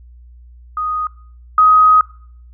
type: tone pair in turn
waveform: sine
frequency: 1244 / 1257.7 Hz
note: D#6 / D#6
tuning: -1 / +18 cents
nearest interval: unison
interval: 19 cents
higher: second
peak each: -17 / -6 dBFS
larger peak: second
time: 0.77-1.07 / 1.58-2.01 s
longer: second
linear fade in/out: 2 ms
effects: noise-tail reverb RT60 0.6 s tail -23 dB re dry + added 60 Hz sine -38 dBFS peak until 2.53 s